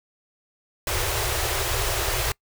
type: band-stop noise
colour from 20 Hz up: pink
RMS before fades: -25 dBFS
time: 0.87-2.32 s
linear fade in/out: 2 ms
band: 130 to 340 Hz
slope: 96 dB/octave
effects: noise-tail reverb RT60 0.1 s tail -25 dB re dry